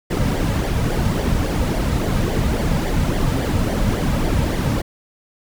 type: noise with flanger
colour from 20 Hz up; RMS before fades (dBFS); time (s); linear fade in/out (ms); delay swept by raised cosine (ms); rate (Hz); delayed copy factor
brown; -19; 0.1-4.82; 10; 0.75 to 2.85; 3.6; -0.6
effects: none